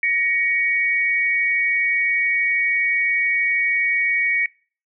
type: tone pair together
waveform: sine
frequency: 1897 / 2244 Hz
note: A#6 / C#7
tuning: +30 / +21 cents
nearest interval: minor third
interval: 291 cents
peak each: -22 / -18 dBFS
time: 0.03-4.46 s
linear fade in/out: 2 ms
effects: noise-tail reverb RT60 0.4 s tail -22 dB re dry